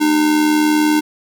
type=tone with amplitude modulation; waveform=square; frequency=303.4 Hz; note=D#4; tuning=44 cents flat; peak=-10 dBFS; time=0-1.01 s; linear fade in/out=20 ms; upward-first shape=sine; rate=80 Hz; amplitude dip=50%; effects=none